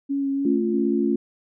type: tone with vibrato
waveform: sine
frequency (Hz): 276.6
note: C#4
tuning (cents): -4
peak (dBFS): -21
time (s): 0.09-0.74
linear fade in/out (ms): 20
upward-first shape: sine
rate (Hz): 3.5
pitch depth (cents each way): 15
type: chord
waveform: sine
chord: A augmented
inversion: none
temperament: equal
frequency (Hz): 220 / 277.2 / 349.2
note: A3 / C#4 / E#4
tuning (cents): 0 / 0 / 0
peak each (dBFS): -23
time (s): 0.45-1.16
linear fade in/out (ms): 5
effects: none